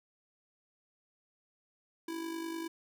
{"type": "tone with amplitude modulation", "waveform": "square", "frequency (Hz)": 329.9, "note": "E4", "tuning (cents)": 1, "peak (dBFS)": -35, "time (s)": [2.08, 2.68], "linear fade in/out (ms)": 5, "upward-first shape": "sine", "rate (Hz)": 50, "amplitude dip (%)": 55, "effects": []}